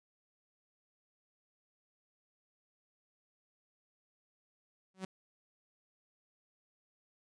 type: tone with exponential growth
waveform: sawtooth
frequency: 188.7 Hz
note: F#3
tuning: 34 cents sharp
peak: -31 dBFS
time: 4.94-5.05 s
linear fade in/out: 5 ms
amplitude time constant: 22 ms
effects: resampled to 22050 Hz